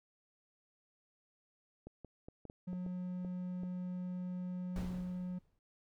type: clicks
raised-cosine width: 2 ms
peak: -35 dBFS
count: 9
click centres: 1.87 / 2.047 / 2.285 / 2.453 / 2.499 / 2.731 / 2.864 / 3.248 / 3.634 s
type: tone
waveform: triangle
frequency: 180.9 Hz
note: F#3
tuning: 39 cents flat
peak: -36 dBFS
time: 2.67-5.39 s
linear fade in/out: 10 ms
type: noise with exponential decay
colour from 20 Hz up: brown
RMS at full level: -39 dBFS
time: 4.76-5.59 s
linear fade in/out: 1 ms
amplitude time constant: 180 ms
effects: none